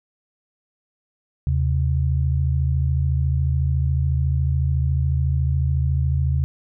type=tone pair together; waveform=sine; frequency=78.54 / 132.5 Hz; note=D#2 / C3; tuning=+17 / +22 cents; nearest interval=major sixth; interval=905 cents; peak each=-19 / -21 dBFS; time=1.47-6.44 s; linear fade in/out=0 ms; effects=none